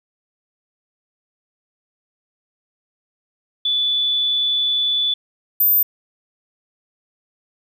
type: tone pair in turn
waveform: sine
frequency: 3469 / 13760 Hz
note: A7 / A9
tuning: -25 / -40 cents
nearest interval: 2 octaves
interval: 2385 cents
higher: second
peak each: -16 / -12 dBFS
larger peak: second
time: 3.65-5.14 / 5.6-5.83 s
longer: first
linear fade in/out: 5 ms
effects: 9-bit